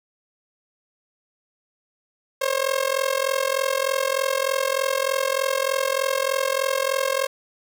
sawtooth tone with amplitude modulation, 537 Hz, C5, 45 cents sharp, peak -13 dBFS, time 2.41-7.27 s, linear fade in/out 10 ms, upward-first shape sine, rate 43.3 Hz, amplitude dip 90%, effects none

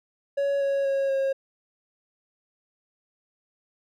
triangle tone with pitch steps, 560 / 553.6 / 547.2 / 540.9 Hz, C#5 / C#5 / C#5 / C#5, +18 / -2 / -23 / -43 cents, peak -20 dBFS, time 0.37-1.33 s, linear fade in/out 10 ms, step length 240 ms, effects none

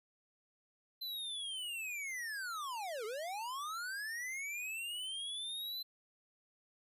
square linear two-way sweep, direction down then up, 4073 to 409.2 to 4073 Hz, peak -40 dBFS, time 1.01-5.83 s, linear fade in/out 10 ms, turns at 3.05 s, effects resampled to 32000 Hz

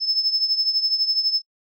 sine tone with tremolo, 5240 Hz, E8, 11 cents flat, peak -14 dBFS, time 0-1.42 s, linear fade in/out 50 ms, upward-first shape triangle, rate 12 Hz, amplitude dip 80%, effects noise-tail reverb RT60 0.1 s tail -24 dB re dry + tanh soft clip ceiling -10 dBFS

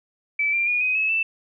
sine tone with pitch steps, 2310 / 2375 / 2442 / 2510 / 2581 / 2653 Hz, D7 / D7 / D#7 / D#7 / E7 / E7, -29 / +19 / -33 / +15 / -37 / +10 cents, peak -19 dBFS, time 0.39-1.23 s, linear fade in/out 5 ms, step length 140 ms, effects none

